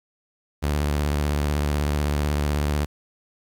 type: tone with vibrato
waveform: sawtooth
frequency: 73.42 Hz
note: D2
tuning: in tune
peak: -17 dBFS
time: 0.62-2.86 s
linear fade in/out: 20 ms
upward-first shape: sine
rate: 16 Hz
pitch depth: 63 cents each way
effects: 9-bit